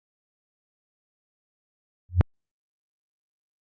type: tone with exponential growth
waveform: sine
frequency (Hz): 89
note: F2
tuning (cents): +33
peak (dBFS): -9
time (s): 2.09-2.21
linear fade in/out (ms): 0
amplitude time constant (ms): 24
effects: low-pass 2000 Hz 12 dB/octave + Opus 48 kbps